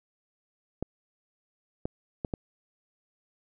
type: clicks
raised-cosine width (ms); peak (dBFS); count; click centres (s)
2; -17; 4; 0.826 / 1.855 / 2.248 / 2.338
effects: none